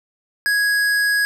triangle tone with hard clipping, 1661.2 Hz, G#6, in tune, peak -17 dBFS, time 0.46-1.25 s, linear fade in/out 0 ms, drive 18 dB, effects none

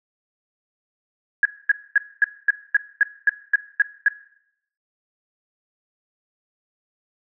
sine tone bursts, 1661.2 Hz, G#6, in tune, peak -11 dBFS, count 11, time 1.43-4.083 s, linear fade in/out 2 ms, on 23 ms, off 240 ms, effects noise-tail reverb RT60 0.7 s tail -17 dB re dry

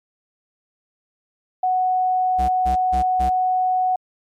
sine tone, 740 Hz, F#5, in tune, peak -16 dBFS, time 1.63-3.96 s, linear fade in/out 5 ms
square tone bursts, 64.7 Hz, C2, 19 cents flat, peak -24 dBFS, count 4, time 2.38-3.3 s, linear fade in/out 20 ms, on 110 ms, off 160 ms
effects MP3 64 kbps

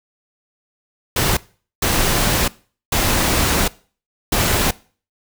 pink noise bursts at uneven times, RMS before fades -17 dBFS, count 4, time 1.16-1.37 / 1.82-2.48 / 2.92-3.68 / 4.32-4.71 s, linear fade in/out 5 ms, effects noise-tail reverb RT60 0.4 s tail -21 dB re dry

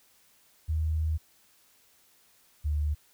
sine tone pair in turn, 78.7 / 74.47 Hz, D#2 / D2, +20 / +25 cents, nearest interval minor second, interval 95 cents, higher first, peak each -25 dBFS, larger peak neither, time 0.68-1.18 / 2.64-2.95 s, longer first, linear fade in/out 20 ms, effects white hiss -63 dBFS RMS until 3.13 s

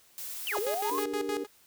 blue noise, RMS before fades -39 dBFS, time 0.18-1.04 s, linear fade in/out 0 ms
sine linear two-way sweep, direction down then up, 3136 to 363.9 to 1116 Hz, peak -30 dBFS, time 0.47-0.99 s, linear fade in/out 0 ms, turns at 0.58 s
sawtooth tone with tremolo, 415.3 Hz, G#4, in tune, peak -27 dBFS, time 0.51-1.47 s, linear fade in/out 50 ms, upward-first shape square, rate 6.4 Hz, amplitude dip 80%
sine chord, G minor, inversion second, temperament equal, 293.7 / 392 / 466.2 Hz, D4 / G4 / Bb4, 0 / 0 / 0 cents, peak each -36 dBFS, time 0.91-1.44 s, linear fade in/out 5 ms
effects white hiss -61 dBFS RMS until 1.66 s

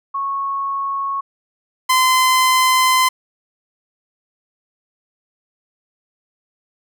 sine / sawtooth tone pair in turn, 1102 / 1029.2 Hz, C#6 / C6, -11 / -29 cents, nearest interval minor second, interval 118 cents, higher first, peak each -19 / -8 dBFS, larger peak second, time 0.14-1.21 / 1.89-3.09 s, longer second, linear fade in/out 10 ms, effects none

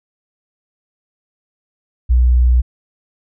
sine tone, 61.4 Hz, B1, 9 cents flat, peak -8 dBFS, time 2.09-2.62 s, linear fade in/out 20 ms, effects none

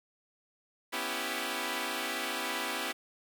5% pulse chord, C# half-diminished seventh, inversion third, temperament equal, 246.9 / 277.2 / 329.6 / 392 Hz, B3 / C#4 / E4 / G4, 0 / 0 / 0 / 0 cents, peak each -27 / -28 / -26 / -27 dBFS, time 0.92-2.93 s, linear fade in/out 20 ms, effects 10-bit

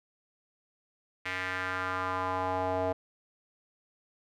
square tone with band-pass filter sweep, 92.6 Hz, F#2, 2 cents sharp, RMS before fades -32 dBFS, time 1.25-2.93 s, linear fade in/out 10 ms, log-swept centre 2100 to 640 Hz, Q 2.7, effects none

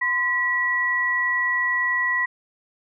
sine tone pair together, 1026.1 / 1937 Hz, C6 / B6, -34 / -34 cents, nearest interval major seventh, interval 1100 cents, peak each -27 / -20 dBFS, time 0.01-2.26 s, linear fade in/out 10 ms, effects none

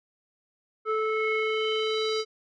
square tone with low-pass filter sweep, 436.3 Hz, A4, 15 cents flat, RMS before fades -27 dBFS, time 0.85-2.25 s, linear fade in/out 50 ms, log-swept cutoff 1500 to 4800 Hz, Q 4.4, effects none

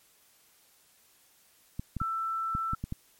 clicks, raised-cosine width 5 ms, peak -21 dBFS, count 7, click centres 1.795 / 1.967 / 2.016 / 2.551 / 2.734 / 2.84 / 2.924 s
sine tone, 1330 Hz, E6, 15 cents sharp, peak -29 dBFS, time 2-2.75 s, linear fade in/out 5 ms
effects white hiss -63 dBFS RMS until 3.19 s + MP3 64 kbps

